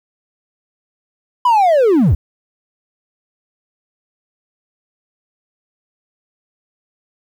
triangle linear sweep, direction down, 1012 to 55 Hz, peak -6 dBFS, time 1.45-2.15 s, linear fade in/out 5 ms, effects tanh soft clip ceiling -2 dBFS + 8-bit

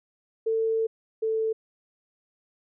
sine tone pair in turn, 447.3 / 442.7 Hz, A4 / A4, +28 / +11 cents, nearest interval unison, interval 17 cents, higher first, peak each -22 / -23 dBFS, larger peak first, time 0.46-0.87 / 1.22-1.53 s, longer first, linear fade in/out 10 ms, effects none

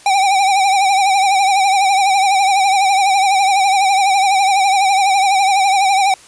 square tone with vibrato, 782 Hz, G5, 4 cents flat, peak -11 dBFS, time 0.06-6.14 s, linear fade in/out 2 ms, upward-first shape triangle, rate 12 Hz, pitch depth 84 cents each way, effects white hiss -42 dBFS RMS until 6.27 s + resampled to 22050 Hz

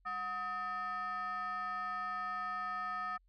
sine tone with frequency modulation, 1265 Hz, D#6, 28 cents sharp, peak -34 dBFS, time 0.05-3.18 s, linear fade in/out 20 ms, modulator 533 Hz, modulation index 0.79, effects tanh soft clip ceiling -34 dBFS + added 44 Hz sine -66 dBFS peak until 3.28 s

